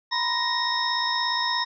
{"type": "tone cluster", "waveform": "sine", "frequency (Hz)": [955, 1012, 1871, 3748, 5320], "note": ["A#5", "B5", "A#6", "A#7", "E8"], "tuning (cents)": [42, 42, 6, 9, 15], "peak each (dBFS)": -29, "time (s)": [0.11, 1.65], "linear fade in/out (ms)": 20, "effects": []}